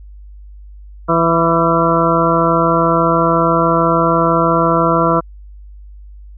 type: harmonic tone with a mistuned harmonic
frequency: 166.1 Hz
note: E3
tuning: 13 cents sharp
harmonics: 1 / 2 / 3 / 4 / 6 / 7 / 8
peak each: -18 / -18 / -18 / -18 / -18 / -18 / -18 dBFS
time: 1.08-5.21 s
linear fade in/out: 20 ms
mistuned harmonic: 8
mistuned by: +26 cents
effects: added 50 Hz sine -33 dBFS peak until 6.37 s